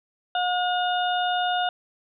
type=harmonic tone; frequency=720 Hz; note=F#5; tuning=47 cents flat; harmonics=1 / 2 / 4 / 5; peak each=-23 / -29 / -32 / -32 dBFS; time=0.35-1.69 s; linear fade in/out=2 ms; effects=none